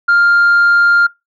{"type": "tone", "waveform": "sine", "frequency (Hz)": 1400, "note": "F6", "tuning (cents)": 4, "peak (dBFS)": -5, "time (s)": [0.08, 1.07], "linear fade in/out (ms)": 10, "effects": ["noise-tail reverb RT60 0.2 s tail -24 dB re dry", "tanh soft clip ceiling -5 dBFS"]}